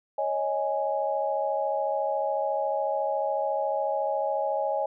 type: chord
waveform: sine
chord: C# suspended second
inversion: none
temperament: equal with one note detuned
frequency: 554.4 / 628.4 / 830.6 Hz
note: C#5 / D#5 / G#5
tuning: 0 / +17 / 0 cents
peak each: -29 dBFS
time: 0.18-4.86 s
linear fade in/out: 5 ms
effects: none